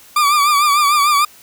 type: tone with vibrato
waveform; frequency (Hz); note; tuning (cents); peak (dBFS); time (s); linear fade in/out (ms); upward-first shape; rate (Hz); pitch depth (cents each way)
40% pulse; 1173; D6; -2; -10; 0.16-1.25; 5; triangle; 6.7; 79
effects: white hiss -44 dBFS RMS until 1.42 s